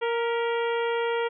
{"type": "harmonic tone with a mistuned harmonic", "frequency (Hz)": 466.2, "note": "A#4", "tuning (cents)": 0, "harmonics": [1, 2, 3, 4, 5, 6, 7], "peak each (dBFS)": [-25, -31, -35, -37, -39, -41, -42], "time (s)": [0.01, 1.29], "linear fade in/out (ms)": 20, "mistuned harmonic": 4, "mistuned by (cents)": 55, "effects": []}